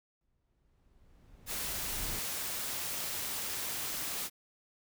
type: noise with exponential growth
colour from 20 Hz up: brown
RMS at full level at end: -39 dBFS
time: 0.21-2.19 s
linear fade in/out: 1 ms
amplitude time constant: 430 ms
type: noise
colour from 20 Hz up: white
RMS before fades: -37 dBFS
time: 1.46-4.3 s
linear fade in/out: 50 ms
effects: none